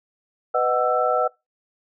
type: tone cluster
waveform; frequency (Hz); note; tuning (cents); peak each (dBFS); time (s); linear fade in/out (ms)
sine; 498.7 / 620 / 745 / 1328; B4 / D#5 / F#5 / E6; +17 / -6 / +12 / +12; -23; 0.54-1.28; 10
effects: noise-tail reverb RT60 0.2 s tail -22 dB re dry